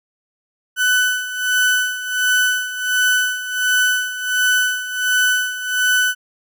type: tone with tremolo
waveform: 35% pulse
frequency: 1498 Hz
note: F#6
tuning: 21 cents sharp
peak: -11 dBFS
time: 0.76-6.15 s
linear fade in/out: 50 ms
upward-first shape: sine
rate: 1.4 Hz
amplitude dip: 75%
effects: none